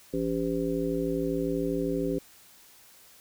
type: harmonic tone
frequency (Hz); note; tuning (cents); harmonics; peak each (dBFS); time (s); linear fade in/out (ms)
56.3; A1; +40; 1 / 3 / 5 / 7 / 9; -40 / -34 / -30 / -31 / -33; 0.13-2.19; 10
effects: white hiss -55 dBFS RMS until 3.2 s